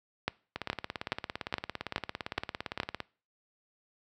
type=two click trains; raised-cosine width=0.3 ms; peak=-12 / -18 dBFS; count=7 / 44; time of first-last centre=0.28-2.801 / 0.56-3.003 s; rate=2.38 / 17.6 Hz; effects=noise-tail reverb RT60 0.4 s tail -23 dB re dry + high-pass 60 Hz 12 dB/octave